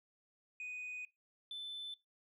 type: tone pair in turn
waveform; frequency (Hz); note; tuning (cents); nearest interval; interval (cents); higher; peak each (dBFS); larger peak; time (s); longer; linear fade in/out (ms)
sine; 2489 / 3520; D#7 / A7; 0 / 0; tritone; 600; second; -40 / -40; neither; 0.6-1.05 / 1.51-1.94; first; 2
effects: noise-tail reverb RT60 0.2 s tail -21 dB re dry + tanh soft clip ceiling -40 dBFS